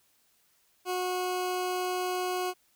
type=tone; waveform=20% pulse; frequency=364.6 Hz; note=F#4; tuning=25 cents flat; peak=-24 dBFS; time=0.85-2.54 s; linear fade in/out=50 ms; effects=white hiss -68 dBFS RMS until 2.75 s